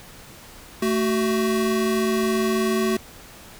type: tone pair together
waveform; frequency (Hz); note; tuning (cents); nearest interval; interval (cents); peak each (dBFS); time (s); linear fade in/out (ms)
square; 221.4 / 375.3; A3 / F#4; +11 / +25; major sixth; 914; -23; 0.82-2.97; 5
effects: pink hiss -44 dBFS RMS until 3.59 s